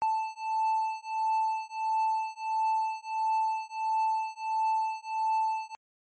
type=beating tone pair; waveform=triangle; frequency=880 / 881.5 Hz; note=A5 / A5; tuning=0 / +3 cents; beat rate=1.5 Hz; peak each=-28 dBFS; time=0.02-5.75 s; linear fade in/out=0 ms; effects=MP3 32 kbps